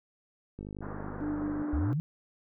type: click train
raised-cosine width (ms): 3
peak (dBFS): -28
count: 53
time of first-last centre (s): 0.59-1.618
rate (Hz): 50.6
type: band-pass noise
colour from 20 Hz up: pink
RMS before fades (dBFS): -43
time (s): 0.81-1.94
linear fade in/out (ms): 20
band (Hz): 170 to 1600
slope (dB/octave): 48
type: tone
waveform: sine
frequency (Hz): 297.8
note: D4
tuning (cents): +24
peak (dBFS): -31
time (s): 1.21-1.93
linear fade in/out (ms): 0
type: exponential sweep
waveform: sine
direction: up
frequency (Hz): 63 to 170.2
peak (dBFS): -27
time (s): 1.73-2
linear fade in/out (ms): 0
effects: none